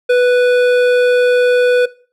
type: tone with hard clipping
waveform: sine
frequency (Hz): 493.9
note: B4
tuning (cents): 0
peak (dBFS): -10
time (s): 0.09-1.86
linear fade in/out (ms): 10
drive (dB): 12
effects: noise-tail reverb RT60 0.4 s tail -20 dB re dry